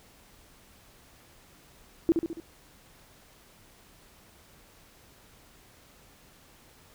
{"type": "tone with echo", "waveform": "sine", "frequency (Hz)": 331.9, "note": "E4", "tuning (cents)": 12, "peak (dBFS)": -17, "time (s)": [2.09, 2.12], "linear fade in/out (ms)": 0, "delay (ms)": 70, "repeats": 4, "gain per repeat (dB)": -5, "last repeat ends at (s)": 2.4, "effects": ["pink hiss -57 dBFS RMS until 6.94 s"]}